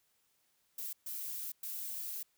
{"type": "noise bursts at uneven times", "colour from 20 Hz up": "violet", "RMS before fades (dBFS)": -41, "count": 3, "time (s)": [[0.78, 0.93], [1.06, 1.52], [1.63, 2.23]], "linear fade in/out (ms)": 5, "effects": ["white hiss -75 dBFS RMS until 2.37 s"]}